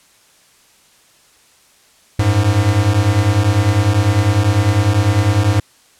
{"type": "beating tone pair", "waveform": "square", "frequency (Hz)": [96, 106], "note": ["G2", "G#2"], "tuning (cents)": [-36, 36], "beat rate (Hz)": 10, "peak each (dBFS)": [-16, -14], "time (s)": [2.19, 5.6], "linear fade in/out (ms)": 5, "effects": ["white hiss -51 dBFS RMS until 5.99 s", "low-pass 10000 Hz 12 dB/octave"]}